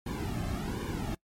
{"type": "noise with flanger", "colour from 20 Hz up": "brown", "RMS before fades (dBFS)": -34, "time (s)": [0.06, 1.15], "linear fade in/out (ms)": 5, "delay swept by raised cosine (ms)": [1.5, 2.11], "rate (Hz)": 1.3, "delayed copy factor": -1, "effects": ["noise-tail reverb RT60 0.1 s tail -22 dB re dry", "MP3 64 kbps"]}